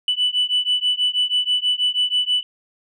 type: beating tone pair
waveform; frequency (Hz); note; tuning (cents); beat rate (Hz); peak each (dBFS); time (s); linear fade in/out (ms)
sine; 2974 / 2980.2; F#7 / F#7; +8 / +12; 6.2; -19; 0.08-2.43; 2
effects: tanh soft clip ceiling -12 dBFS